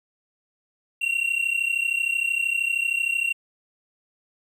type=tone pair together; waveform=triangle; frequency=2728 / 2761 Hz; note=F7 / F7; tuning=-41 / -20 cents; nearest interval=unison; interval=21 cents; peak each=-23 dBFS; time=1.01-3.33 s; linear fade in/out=10 ms; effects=none